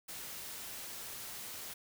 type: noise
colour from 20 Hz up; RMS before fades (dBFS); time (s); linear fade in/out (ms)
white; -45; 0.08-1.74; 10
effects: none